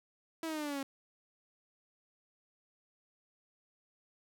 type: exponential sweep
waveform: sawtooth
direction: down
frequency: 329.6 to 270 Hz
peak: -32 dBFS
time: 0.43-0.83 s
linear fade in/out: 2 ms
effects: none